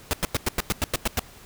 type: noise bursts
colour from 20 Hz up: pink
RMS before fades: -23 dBFS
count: 10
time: 0.11-1.194 s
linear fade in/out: 0 ms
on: 22 ms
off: 96 ms
effects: pink hiss -48 dBFS RMS until 1.45 s